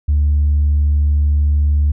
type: tone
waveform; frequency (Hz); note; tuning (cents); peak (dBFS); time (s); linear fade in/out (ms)
sine; 73.4; D2; 0; -9; 0.08-1.92; 10
effects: tanh soft clip ceiling -8 dBFS

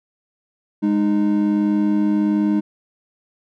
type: tone pair together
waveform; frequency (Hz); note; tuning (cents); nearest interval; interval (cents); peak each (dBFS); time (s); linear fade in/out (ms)
triangle; 206.3 / 307.6; G#3 / D#4; -11 / -20; perfect fifth; 691; -16; 0.82-2.61; 20
effects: none

